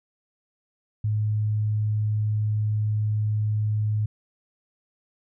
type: tone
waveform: sine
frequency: 106.6 Hz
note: G#2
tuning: 46 cents sharp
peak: -21 dBFS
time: 1.04-4.06 s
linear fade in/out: 5 ms
effects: none